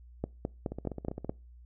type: two click trains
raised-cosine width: 2 ms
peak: -18 / -24 dBFS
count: 6 / 9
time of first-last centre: 0.24-1.295 / 0.72-1.246 s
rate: 4.74 / 15.2 Hz
effects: noise-tail reverb RT60 0.3 s tail -25 dB re dry + added 60 Hz sine -50 dBFS peak until 1.65 s